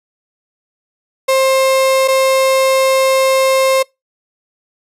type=tone pair in turn; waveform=35% pulse; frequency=530 / 530 Hz; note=C5 / C5; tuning=+22 / +22 cents; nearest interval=unison; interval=0 cents; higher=neither; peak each=-8 dBFS; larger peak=neither; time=1.28-2.08 / 2.08-3.83 s; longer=second; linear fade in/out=10 ms; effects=noise-tail reverb RT60 0.2 s tail -25 dB re dry + resampled to 32000 Hz